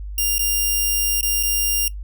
5% pulse tone with dropouts, 2800 Hz, F7, 4 cents sharp, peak -9 dBFS, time 0.18-1.88 s, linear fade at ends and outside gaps 2 ms, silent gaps 0.382-0.392 / 1.21-1.229 / 1.429-1.433 s, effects noise-tail reverb RT60 0.1 s tail -18 dB re dry + added 50 Hz sine -28 dBFS peak until 2.03 s

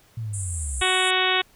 sine linear sweep, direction down, 116.54 to 60.9 Hz, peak -27 dBFS, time 0.17-0.82 s, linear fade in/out 5 ms
pink band-pass noise, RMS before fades -34 dBFS, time 0.33-1.11 s, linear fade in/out 10 ms, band 7400 to 10000 Hz, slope 96 dB/octave
harmonic tone, 371.6 Hz, F#4, 7 cents sharp, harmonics 1 / 2 / 3 / 4 / 5 / 6 / 7 / 8 / 9 / 10, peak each -28 / -28 / -28 / -28 / -28 / -28 / -28 / -28 / -28 / -28 dBFS, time 0.81-1.42 s, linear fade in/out 10 ms
effects pink hiss -57 dBFS RMS until 1.55 s

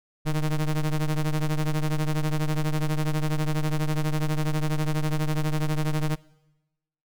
square ring-modulated tone, 77.78 Hz, D#2, in tune, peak -20 dBFS, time 0.25-6.16 s, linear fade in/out 20 ms, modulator 71.7 Hz, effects noise-tail reverb RT60 1.0 s tail -22 dB re dry

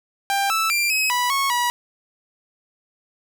sawtooth tone with pitch steps, 793 / 1317 / 2374 / 2552 / 982 / 1100 / 969 Hz, G5 / E6 / D7 / D#7 / B5 / C#6 / B5, +20 / -2 / +18 / +43 / -10 / -14 / -33 cents, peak -15 dBFS, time 0.3-1.7 s, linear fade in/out 0 ms, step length 200 ms, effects none

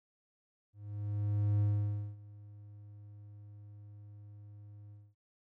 triangle tone with ADSR envelope, 103.3 Hz, G#2, 9 cents flat, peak -24 dBFS, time 0.73-5.15 s, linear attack 880 ms, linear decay 550 ms, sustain -23 dB, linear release 230 ms, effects none

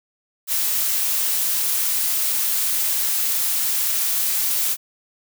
blue noise, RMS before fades -21 dBFS, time 0.47-4.77 s, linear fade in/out 50 ms, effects none

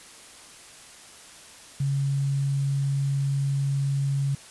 sine tone with quantisation, 138.59 Hz, C#3, in tune, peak -22 dBFS, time 1.8-4.35 s, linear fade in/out 5 ms, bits 8, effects white hiss -47 dBFS RMS until 4.5 s + resampled to 24000 Hz

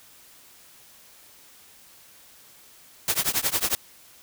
white noise with tremolo, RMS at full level -21 dBFS, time 3.08-3.75 s, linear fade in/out 0 ms, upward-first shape triangle, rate 11 Hz, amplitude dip 100%, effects white hiss -52 dBFS RMS until 4.22 s

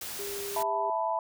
white noise, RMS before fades -38 dBFS, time 0.01-0.63 s, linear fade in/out 5 ms
sine tone, 402.1 Hz, G4, 44 cents sharp, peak -36 dBFS, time 0.19-0.9 s, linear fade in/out 2 ms
sine chord, E suspended fourth, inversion none, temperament just, 659.3 / 879 / 988.9 Hz, E5 / A5 / B5, 0 / -2 / +2 cents, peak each -31 dBFS, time 0.56-1.19 s, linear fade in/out 2 ms
effects none

